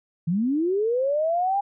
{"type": "linear sweep", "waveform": "sine", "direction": "up", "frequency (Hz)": [155.2, 815], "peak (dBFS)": -20, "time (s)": [0.27, 1.61], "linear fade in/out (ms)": 10, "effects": []}